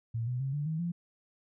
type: tone with pitch steps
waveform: sine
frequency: 114.8 / 124.47 / 134.95 / 146.32 / 158.64 / 172.01 Hz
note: A#2 / B2 / C#3 / D3 / D#3 / F3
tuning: -26 / +14 / -46 / -6 / +34 / -26 cents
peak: -30 dBFS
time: 0.14-0.92 s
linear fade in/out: 10 ms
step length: 130 ms
effects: none